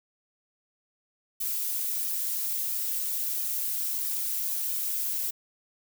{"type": "noise with flanger", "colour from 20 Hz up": "violet", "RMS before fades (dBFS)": -30, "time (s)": [1.4, 5.31], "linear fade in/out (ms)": 10, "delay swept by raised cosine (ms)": [1.6, 5.9], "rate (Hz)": 1.5, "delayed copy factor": 0.75, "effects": []}